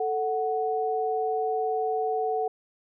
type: tone pair together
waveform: sine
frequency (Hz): 440.8 / 741.3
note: A4 / F#5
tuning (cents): +3 / +3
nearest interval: major sixth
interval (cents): 900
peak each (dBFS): -27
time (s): 0-2.48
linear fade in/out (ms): 5
effects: none